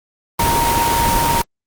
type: tone in noise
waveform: sine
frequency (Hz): 932.3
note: A#5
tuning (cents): 0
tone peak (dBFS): -15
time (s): 0.39-1.42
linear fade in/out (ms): 5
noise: pink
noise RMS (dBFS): -18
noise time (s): 0.39-1.42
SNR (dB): 0
effects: Opus 24 kbps